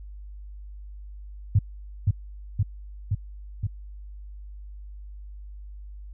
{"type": "tone with echo", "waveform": "sine", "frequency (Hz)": 100.3, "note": "G2", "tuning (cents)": 40, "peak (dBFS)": -14, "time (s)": [1.55, 1.59], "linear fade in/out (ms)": 5, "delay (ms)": 520, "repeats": 4, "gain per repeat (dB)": -2, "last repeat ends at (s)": 3.67, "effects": ["added 50 Hz sine -38 dBFS peak until 6.13 s"]}